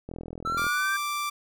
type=click train; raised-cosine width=2 ms; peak=-24 dBFS; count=25; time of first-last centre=0.09-0.667 s; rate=41.6 Hz
type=exponential sweep; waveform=triangle; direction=up; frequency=1319 to 1600 Hz; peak=-24 dBFS; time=0.45-0.97 s; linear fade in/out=10 ms
type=tone; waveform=sawtooth; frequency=1174.7 Hz; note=D6; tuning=in tune; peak=-24 dBFS; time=0.57-1.3 s; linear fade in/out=10 ms
effects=none